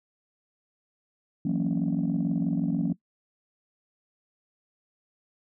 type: chord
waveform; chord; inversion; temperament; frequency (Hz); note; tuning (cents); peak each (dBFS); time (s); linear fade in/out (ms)
sine; F# dominant seventh; third; just; 166.5 / 185 / 231.2 / 277.5; E3 / F#3 / A#3 / C#4; +18 / 0 / -14 / +2; -28; 1.45-2.93; 5
effects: noise-tail reverb RT60 0.1 s tail -20 dB re dry + tanh soft clip ceiling -18 dBFS